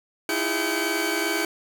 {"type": "tone cluster", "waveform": "sawtooth", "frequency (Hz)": [320, 342.5, 410, 1539, 2271], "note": ["D#4", "F4", "G#4", "G6", "C#7"], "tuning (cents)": [49, -34, -22, -32, 41], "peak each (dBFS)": -26, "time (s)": [0.29, 1.45], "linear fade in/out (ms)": 2, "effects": []}